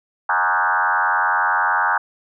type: tone with frequency modulation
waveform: sine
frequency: 1200 Hz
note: D6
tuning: 37 cents sharp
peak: -15 dBFS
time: 0.29-1.98 s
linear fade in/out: 5 ms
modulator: 89.8 Hz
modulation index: 4.6
effects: none